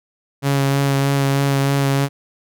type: tone with vibrato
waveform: sawtooth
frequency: 138.59 Hz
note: C#3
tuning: in tune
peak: -11 dBFS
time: 0.42-2.09 s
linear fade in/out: 50 ms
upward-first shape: sine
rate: 3.2 Hz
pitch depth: 15 cents each way
effects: none